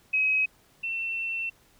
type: tone pair in turn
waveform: sine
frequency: 2544 / 2695 Hz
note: D#7 / E7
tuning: +38 / +38 cents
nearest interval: minor second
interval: 100 cents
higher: second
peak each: -21 / -28 dBFS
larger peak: first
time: 0.13-0.46 / 0.83-1.5 s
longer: second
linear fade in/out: 10 ms
effects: pink hiss -61 dBFS RMS until 1.79 s